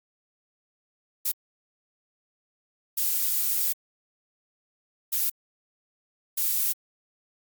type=noise bursts at uneven times; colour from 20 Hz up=violet; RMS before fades=-25 dBFS; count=4; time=1.25-1.32 / 2.97-3.73 / 5.12-5.3 / 6.37-6.73 s; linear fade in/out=10 ms; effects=Opus 48 kbps